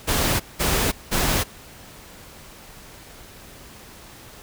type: noise bursts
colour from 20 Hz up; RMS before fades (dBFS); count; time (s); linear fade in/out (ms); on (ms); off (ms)
pink; -21; 3; 0.07-1.44; 20; 330; 190
effects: pink hiss -44 dBFS RMS until 4.42 s